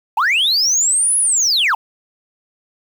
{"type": "linear two-way sweep", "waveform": "sine", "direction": "up then down", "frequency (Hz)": [784, 10548, 784], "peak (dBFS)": -10, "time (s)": [0.17, 1.75], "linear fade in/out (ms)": 5, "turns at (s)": 1.18, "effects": ["tanh soft clip ceiling -11 dBFS", "7-bit"]}